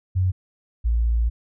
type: tone pair in turn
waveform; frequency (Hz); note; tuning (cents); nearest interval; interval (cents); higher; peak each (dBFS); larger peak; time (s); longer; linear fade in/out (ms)
sine; 92.5 / 57.39; F#2 / A#1; 0 / -26; minor sixth; 826; first; -17; neither; 0.15-0.32 / 0.84-1.3; second; 20
effects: none